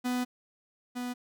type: tone pair in turn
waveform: 45% pulse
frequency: 248.7 / 246.8 Hz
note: B3 / B3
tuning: +12 / -1 cents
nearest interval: unison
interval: 13 cents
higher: first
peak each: -28 / -33 dBFS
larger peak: first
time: 0.04-0.25 / 0.95-1.14 s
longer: first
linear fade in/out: 20 ms
effects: none